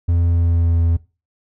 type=tone with pitch glide; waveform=triangle; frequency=85.4 to 83.79 Hz; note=F2 to E2; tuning=-38 to +29 cents; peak=-11 dBFS; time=0.08-0.97 s; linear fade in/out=10 ms; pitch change=-33 cents; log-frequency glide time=0.25-0.83 s; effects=noise-tail reverb RT60 0.3 s tail -20 dB re dry